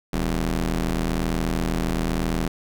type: ring-modulated tone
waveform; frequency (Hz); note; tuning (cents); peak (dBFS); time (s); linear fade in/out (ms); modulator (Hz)
20% pulse; 81; E2; -30; -14; 0.13-2.48; 5; 105
effects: none